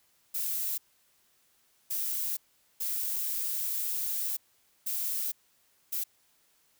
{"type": "noise bursts at uneven times", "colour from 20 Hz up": "violet", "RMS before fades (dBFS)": -32, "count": 5, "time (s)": [[0.34, 0.78], [1.9, 2.37], [2.8, 4.37], [4.86, 5.32], [5.92, 6.04]], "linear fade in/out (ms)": 10, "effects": ["white hiss -68 dBFS RMS until 6.79 s"]}